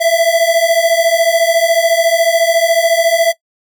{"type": "beating tone pair", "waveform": "square", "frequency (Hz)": [659.3, 673.3], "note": ["E5", "E5"], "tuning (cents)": [0, 36], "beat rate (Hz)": 14, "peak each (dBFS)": -13, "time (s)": [0, 3.33], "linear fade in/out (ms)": 20, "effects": ["noise-tail reverb RT60 0.1 s tail -19 dB re dry"]}